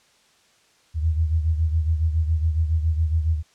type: beating tone pair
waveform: sine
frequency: 79 / 86.2 Hz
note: D#2 / F2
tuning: +27 / -22 cents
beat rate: 7.2 Hz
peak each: -19 / -26 dBFS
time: 0.94-3.43 s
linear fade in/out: 50 ms
effects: white hiss -59 dBFS RMS until 3.54 s + low-pass 7000 Hz 12 dB/octave